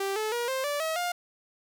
sawtooth tone with pitch steps, 392 / 432.4 / 477.1 / 526.3 / 580.6 / 640.5 / 706.6 Hz, G4 / A4 / A#4 / C5 / D5 / E5 / F5, 0 / -30 / +40 / +10 / -20 / -50 / +20 cents, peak -24 dBFS, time 0-1.12 s, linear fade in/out 5 ms, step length 160 ms, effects none

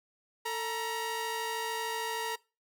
sawtooth tone pair together, 447.3 / 947.8 Hz, A4 / A#5, +28 / +28 cents, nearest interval octave + minor second, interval 1300 cents, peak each -33 / -30 dBFS, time 0.45-2.36 s, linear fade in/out 10 ms, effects noise-tail reverb RT60 0.3 s tail -22 dB re dry

